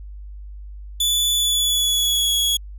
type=tone with pitch glide; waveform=sawtooth; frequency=3467 to 3347 Hz; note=A7 to G#7; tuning=-26 to +13 cents; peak=-14 dBFS; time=1-2.57 s; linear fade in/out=5 ms; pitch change=-61 cents; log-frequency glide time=1.34-2.34 s; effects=added 50 Hz sine -33 dBFS peak until 2.78 s